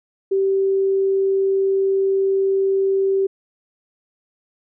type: tone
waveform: sine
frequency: 388.1 Hz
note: G4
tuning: 17 cents flat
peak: -15 dBFS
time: 0.31-3.27 s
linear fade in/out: 10 ms
effects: none